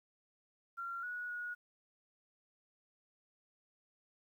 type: tone with pitch steps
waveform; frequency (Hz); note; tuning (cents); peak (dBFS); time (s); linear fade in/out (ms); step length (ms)
sine; 1377 / 1462 / 1452; F6 / F#6 / F#6; -25 / -21 / -33; -39; 0.77-1.55; 20; 260
effects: 12-bit